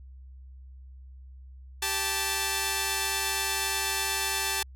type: tone pair together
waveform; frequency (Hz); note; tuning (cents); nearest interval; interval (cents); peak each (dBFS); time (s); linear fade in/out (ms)
5% pulse; 390.7 / 877; G4 / A5; -6 / -6; octave + major second; 1400; -21 / -16; 1.82-4.63; 5
effects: added 65 Hz sine -44 dBFS peak until 4.75 s